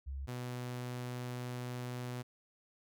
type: tone pair in turn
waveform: sine / sawtooth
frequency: 68.1 / 123.82 Hz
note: C#2 / B2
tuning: -30 / +5 cents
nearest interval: minor seventh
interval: 1035 cents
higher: second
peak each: -38 / -35 dBFS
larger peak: second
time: 0.06-0.27 / 0.27-2.23 s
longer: second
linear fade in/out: 20 ms
effects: none